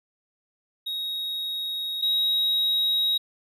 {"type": "tone pair in turn", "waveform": "triangle", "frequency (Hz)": [3774, 3805], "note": ["A#7", "A#7"], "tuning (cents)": [21, 35], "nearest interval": "unison", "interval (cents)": 14, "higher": "second", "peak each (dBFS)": [-26, -19], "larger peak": "second", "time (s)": [[0.86, 2.02], [2.02, 3.18]], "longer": "neither", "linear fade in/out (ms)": 10, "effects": []}